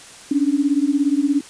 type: beating tone pair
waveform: sine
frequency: 276.5 / 293.5 Hz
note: C#4 / D4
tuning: -4 / -1 cents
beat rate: 17 Hz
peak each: -18 / -18 dBFS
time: 0.31-1.41 s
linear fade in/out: 5 ms
effects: white hiss -41 dBFS RMS until 1.49 s + resampled to 22050 Hz